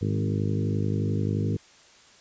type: harmonic tone with a mistuned harmonic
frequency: 51.5 Hz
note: G#1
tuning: 14 cents flat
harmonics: 2 / 3 / 4 / 5 / 6 / 7 / 8 / 9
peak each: -26 / -30 / -32 / -34 / -36 / -37 / -38 / -39 dBFS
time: 0.01-1.57 s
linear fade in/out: 10 ms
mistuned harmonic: 4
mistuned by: -20 cents
effects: white hiss -54 dBFS RMS until 2.2 s + resampled to 16000 Hz